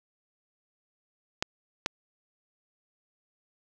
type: clicks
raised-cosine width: 0.2 ms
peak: -9 / -9 dBFS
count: 2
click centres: 1.425 / 1.861 s
effects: none